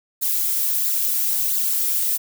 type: noise with flanger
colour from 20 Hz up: violet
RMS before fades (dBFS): -21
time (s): 0.21-2.18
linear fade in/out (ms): 20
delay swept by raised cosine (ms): 0.34 to 4.24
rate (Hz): 1.5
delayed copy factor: -0.6
effects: none